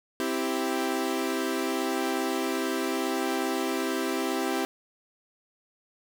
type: chord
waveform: sawtooth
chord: C major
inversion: none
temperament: equal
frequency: 261.6 / 329.6 / 392 Hz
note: C4 / E4 / G4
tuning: 0 / 0 / 0 cents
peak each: -27 dBFS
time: 0.2-4.65 s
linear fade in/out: 0 ms
effects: none